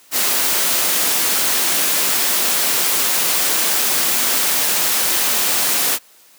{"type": "noise", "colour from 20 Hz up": "white", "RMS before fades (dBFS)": -17, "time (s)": [0.11, 5.99], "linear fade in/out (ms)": 50, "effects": ["white hiss -49 dBFS RMS until 6.38 s", "high-pass 200 Hz 12 dB/octave"]}